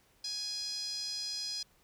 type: tone with band-pass filter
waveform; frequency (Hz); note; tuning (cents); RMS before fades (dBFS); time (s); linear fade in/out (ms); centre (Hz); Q
5% pulse; 831; G#5; +1; -38; 0.24-1.63; 5; 4800; 7.7
effects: pink hiss -67 dBFS RMS until 1.83 s